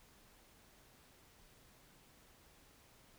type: silence
effects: pink hiss -65 dBFS RMS until 3.18 s